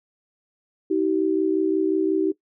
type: tone pair together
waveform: sine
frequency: 317.6 / 383.2 Hz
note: D#4 / G4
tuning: +36 / -39 cents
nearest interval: minor third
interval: 325 cents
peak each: -21 dBFS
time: 0.9-2.32 s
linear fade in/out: 10 ms
effects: noise-tail reverb RT60 0.1 s tail -18 dB re dry